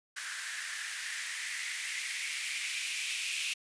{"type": "noise with band-pass filter sweep", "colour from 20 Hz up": "violet", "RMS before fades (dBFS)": -37, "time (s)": [0.16, 3.54], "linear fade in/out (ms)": 10, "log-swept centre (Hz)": [1600, 2600], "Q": 5, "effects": ["resampled to 22050 Hz"]}